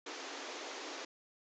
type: band-pass noise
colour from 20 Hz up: pink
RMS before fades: -45 dBFS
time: 0.06-1.05 s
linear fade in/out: 5 ms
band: 270 to 7000 Hz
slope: 96 dB/octave
effects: none